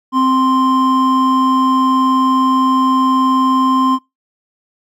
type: tone pair together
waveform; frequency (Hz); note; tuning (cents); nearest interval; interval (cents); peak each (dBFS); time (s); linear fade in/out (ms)
triangle; 261.7 / 1046.8; C4 / C6; 0 / 0; 2 octaves; 2400; -11; 0.12-3.99; 50
effects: noise-tail reverb RT60 0.2 s tail -23 dB re dry